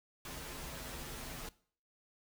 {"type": "noise with comb filter", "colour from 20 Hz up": "pink", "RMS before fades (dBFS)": -45, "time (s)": [0.25, 1.49], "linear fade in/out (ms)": 2, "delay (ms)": 10, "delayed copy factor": -0.7, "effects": ["noise-tail reverb RT60 0.5 s tail -20 dB re dry"]}